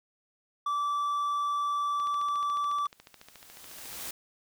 triangle tone, 1161 Hz, D6, 20 cents flat, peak -25 dBFS, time 0.66-2.87 s, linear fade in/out 5 ms
click train, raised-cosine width 0.2 ms, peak -30 dBFS, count 29, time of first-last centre 2-4 s, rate 14 Hz
white noise with exponential growth, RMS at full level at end -37 dBFS, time 2.54-4.11 s, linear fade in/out 5 ms, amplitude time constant 340 ms
effects none

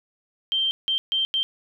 sine tone bursts at uneven times, 3143 Hz, G7, 4 cents sharp, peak -20 dBFS, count 4, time 0.52-0.71 / 0.88-0.98 / 1.12-1.25 / 1.34-1.43 s, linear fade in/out 0 ms, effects 10-bit

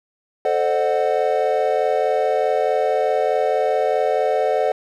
triangle chord, A diminished seventh, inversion none, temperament equal with one note detuned, 440 / 523.3 / 608 / 740 Hz, A4 / C5 / Eb5 / Gb5, 0 / 0 / -40 / 0 cents, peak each -20 dBFS, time 0.45-4.72 s, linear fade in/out 2 ms, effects none

